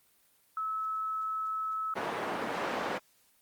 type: tone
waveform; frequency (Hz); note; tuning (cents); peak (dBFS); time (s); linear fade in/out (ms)
sine; 1298; E6; -27; -31; 0.57-1.94; 2
type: band-pass noise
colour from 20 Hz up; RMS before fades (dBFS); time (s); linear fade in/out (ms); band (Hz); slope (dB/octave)
white; -34; 1.95-2.99; 20; 230 to 1200; 12
effects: white hiss -67 dBFS RMS until 3.41 s + Opus 32 kbps